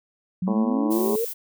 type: exponential sweep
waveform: sine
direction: up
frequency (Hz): 177.3 to 479.4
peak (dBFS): -22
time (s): 0.42-1.25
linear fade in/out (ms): 5
type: harmonic tone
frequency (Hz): 110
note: A2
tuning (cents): 0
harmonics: 2 / 3 / 4 / 5 / 6 / 7 / 8 / 9 / 10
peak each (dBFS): -25 / -32 / -33 / -33 / -39 / -37 / -40 / -36 / -40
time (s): 0.47-1.16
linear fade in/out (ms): 5
type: noise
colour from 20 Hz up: violet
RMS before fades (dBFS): -32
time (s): 0.9-1.34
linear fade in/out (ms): 20
effects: none